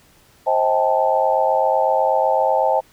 sine chord, A half-diminished seventh, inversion first, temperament just, 528 / 633.6 / 792 / 880 Hz, C5 / Eb5 / G5 / A5, +16 / +31 / +18 / 0 cents, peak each -20 dBFS, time 0.46-2.81 s, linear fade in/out 20 ms, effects pink hiss -53 dBFS RMS until 2.92 s

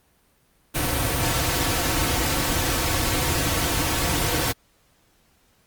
pink noise with comb filter, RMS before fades -23 dBFS, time 0.74-4.53 s, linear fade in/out 20 ms, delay 4.9 ms, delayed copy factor -0.65, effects pink hiss -62 dBFS RMS until 5.66 s + Opus 32 kbps

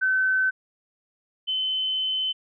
sine tone pair in turn, 1526 / 3052 Hz, G6 / G7, -47 / -47 cents, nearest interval octave, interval 1200 cents, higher second, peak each -19 / -23 dBFS, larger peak first, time 0.01-0.51 / 1.47-2.33 s, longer second, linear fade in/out 20 ms, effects none

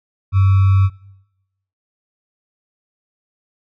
sine tone with sample-and-hold, 96.3 Hz, G2, 30 cents flat, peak -9 dBFS, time 0.32-0.9 s, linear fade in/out 50 ms, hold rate 1225 Hz, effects noise-tail reverb RT60 0.9 s tail -22 dB re dry + low-pass 2000 Hz 12 dB/octave

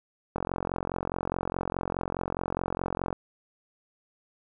click train, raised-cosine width 1 ms, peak -15 dBFS, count 125, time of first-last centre 0.36-3.128 s, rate 44.8 Hz, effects none

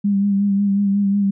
sine tone with vibrato, 200 Hz, G3, 35 cents sharp, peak -14 dBFS, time 0.04-1.31 s, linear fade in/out 10 ms, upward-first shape sine, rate 5.5 Hz, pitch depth 31 cents each way, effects none

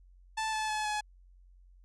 sawtooth tone with pitch steps, 878 / 866.9 / 856 / 845.2 Hz, A5 / A5 / A5 / G#5, -4 / -26 / -48 / +30 cents, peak -27 dBFS, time 0.37-1.01 s, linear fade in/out 10 ms, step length 160 ms, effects added 45 Hz sine -55 dBFS peak until 1.84 s + resampled to 22050 Hz

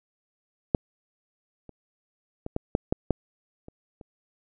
clicks, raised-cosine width 2 ms, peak -6 / -30 / -20 / -13 / -8 / -9 / -8 / -29 / -30 dBFS, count 9, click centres 0.748 / 1.693 / 2.464 / 2.564 / 2.751 / 2.925 / 3.107 / 3.684 / 4.012 s, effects none

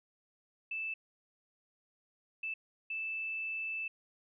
sine tone bursts at uneven times, 2637 Hz, E7, in tune, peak -35 dBFS, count 3, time 0.71-0.94 / 2.43-2.54 / 2.9-3.88 s, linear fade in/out 5 ms, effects none

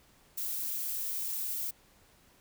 violet noise, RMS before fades -35 dBFS, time 0.37-1.71 s, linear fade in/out 10 ms, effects pink hiss -63 dBFS RMS until 2.4 s

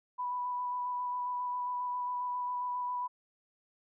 sine tone with vibrato, 987.8 Hz, B5, in tune, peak -32 dBFS, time 0.18-3.08 s, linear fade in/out 20 ms, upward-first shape square, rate 7.4 Hz, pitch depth 10 cents each way, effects none

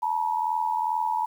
sine tone pair together, 875 / 957.4 Hz, A5 / A#5, -10 / +46 cents, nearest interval major second, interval 156 cents, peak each -26 dBFS, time 0.02-1.26 s, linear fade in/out 10 ms, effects 9-bit

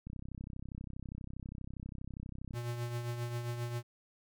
click train, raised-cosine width 5 ms, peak -31 dBFS, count 81, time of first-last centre 0.07-2.539 s, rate 32.4 Hz
square tone with tremolo, 119.6 Hz, A#2, 45 cents sharp, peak -34 dBFS, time 2.53-3.83 s, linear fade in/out 50 ms, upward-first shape triangle, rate 7.5 Hz, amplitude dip 55%
effects none

